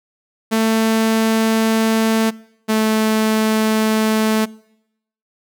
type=tone pair in turn; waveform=sawtooth; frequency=222.5 / 218.3 Hz; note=A3 / A3; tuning=+20 / -13 cents; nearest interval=unison; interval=33 cents; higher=first; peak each=-10 dBFS; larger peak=neither; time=0.51-2.31 / 2.68-4.46 s; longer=first; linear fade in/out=20 ms; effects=noise-tail reverb RT60 0.8 s tail -23 dB re dry